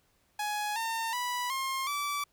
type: tone with pitch steps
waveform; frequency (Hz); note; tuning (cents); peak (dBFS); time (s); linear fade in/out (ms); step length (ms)
sawtooth; 837 / 907.5 / 983.9 / 1066.8 / 1156.7; G#5 / A#5 / B5 / C6 / D6; +13 / -47 / -7 / +33 / -27; -27; 0.39-2.24; 5; 370
effects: pink hiss -70 dBFS RMS until 2.32 s